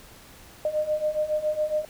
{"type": "beating tone pair", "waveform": "sine", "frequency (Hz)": [606, 613.2], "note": ["D#5", "D#5"], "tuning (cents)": [-46, -25], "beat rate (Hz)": 7.2, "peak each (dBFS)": [-28, -25], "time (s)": [0.65, 1.85], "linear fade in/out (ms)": 2, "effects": ["pink hiss -49 dBFS RMS until 1.89 s"]}